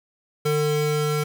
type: tone pair together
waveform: square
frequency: 150 / 449.5 Hz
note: D3 / A4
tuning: +37 / +37 cents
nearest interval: octave + perfect fifth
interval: 1900 cents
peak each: -24 dBFS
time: 0.45-1.24 s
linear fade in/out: 10 ms
effects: none